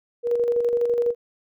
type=tone with tremolo; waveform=sine; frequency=477.1 Hz; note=A#4; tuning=40 cents sharp; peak=-17 dBFS; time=0.23-1.15 s; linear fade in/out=50 ms; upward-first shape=square; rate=12 Hz; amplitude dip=40%; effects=none